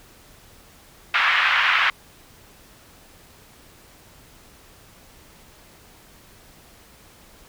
pink band-pass noise, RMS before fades -19 dBFS, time 1.14-1.9 s, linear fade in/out 2 ms, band 1200 to 2800 Hz, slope 24 dB/octave, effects pink hiss -50 dBFS RMS until 7.48 s

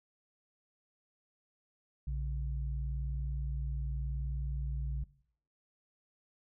sine tone pair together, 59.46 / 138.59 Hz, A#1 / C#3, +35 / 0 cents, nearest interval octave + minor third, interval 1465 cents, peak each -34 / -40 dBFS, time 2.07-5.04 s, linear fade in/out 5 ms, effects noise-tail reverb RT60 0.6 s tail -18 dB re dry

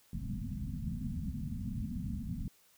white low-pass noise, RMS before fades -38 dBFS, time 0.13-2.48 s, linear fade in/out 2 ms, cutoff 250 Hz, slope 96 dB/octave, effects white hiss -66 dBFS RMS until 2.77 s

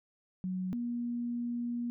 sine tone pair in turn, 185 / 239.1 Hz, F#3 / A#3, 0 / +44 cents, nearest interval major third, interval 444 cents, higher second, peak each -32 / -32 dBFS, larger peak neither, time 0.44-0.73 / 0.73-1.9 s, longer second, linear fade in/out 0 ms, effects none

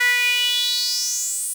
sawtooth tone with high-pass filter sweep, 489.6 Hz, B4, 15 cents flat, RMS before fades -21 dBFS, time 0-1.54 s, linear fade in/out 10 ms, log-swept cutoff 1800 to 9700 Hz, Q 6.3, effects none

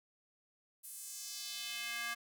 square tone with high-pass filter sweep, 234.9 Hz, A#3, 13 cents sharp, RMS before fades -43 dBFS, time 0.83-2.15 s, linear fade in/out 20 ms, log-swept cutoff 11000 to 1500 Hz, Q 1.7, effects none

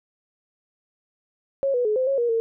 sine tone with pitch steps, 548 / 490.4 / 425.8 / 516 / 547 / 475.7 / 455.3 Hz, C#5 / B4 / G#4 / C5 / C#5 / A#4 / A#4, -20 / -12 / +43 / -24 / -23 / +35 / -41 cents, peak -19 dBFS, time 1.63-2.4 s, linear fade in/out 0 ms, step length 110 ms, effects none

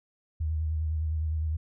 sine tone with vibrato, 78.5 Hz, D#2, 16 cents sharp, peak -26 dBFS, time 0.4-1.57 s, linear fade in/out 10 ms, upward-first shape square, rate 9.8 Hz, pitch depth 32 cents each way, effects none

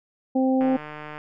harmonic tone, 261.6 Hz, C4, in tune, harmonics 1 / 2 / 3, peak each -19 / -25 / -29 dBFS, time 0.35-0.77 s, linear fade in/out 10 ms
click train, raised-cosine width 0.5 ms, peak -22 dBFS, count 87, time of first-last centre 0.61-1.18 s, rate 151 Hz
effects none

